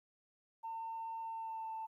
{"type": "tone with pitch glide", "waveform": "sine", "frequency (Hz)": [904, 888.5], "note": ["A5", "A5"], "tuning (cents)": [47, 17], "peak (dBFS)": -39, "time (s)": [0.63, 1.87], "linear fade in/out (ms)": 20, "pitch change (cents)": -30, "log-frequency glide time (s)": [1.23, 1.74], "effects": ["tanh soft clip ceiling -36 dBFS", "13-bit"]}